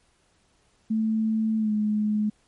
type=tone with pitch glide; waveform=sine; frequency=220 to 211.6 Hz; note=A3 to G#3; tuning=0 to +33 cents; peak=-21 dBFS; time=0.9-2.3 s; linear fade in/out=10 ms; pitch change=-67 cents; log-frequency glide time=1.58-1.72 s; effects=pink hiss -65 dBFS RMS until 2.47 s + MP3 48 kbps